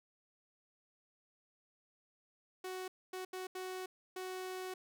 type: tone bursts at uneven times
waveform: sawtooth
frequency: 371.4 Hz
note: F#4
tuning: 7 cents sharp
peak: -37 dBFS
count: 5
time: 2.64-2.88 / 3.13-3.25 / 3.33-3.47 / 3.55-3.86 / 4.16-4.74 s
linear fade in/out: 5 ms
effects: none